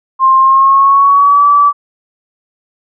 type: tone with pitch glide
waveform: sine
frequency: 1058 to 1153.8 Hz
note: C6 to D6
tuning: +19 to -31 cents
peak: -4 dBFS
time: 0.19-1.73 s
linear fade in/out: 50 ms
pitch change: +150 cents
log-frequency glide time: 0.38-1.46 s
effects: none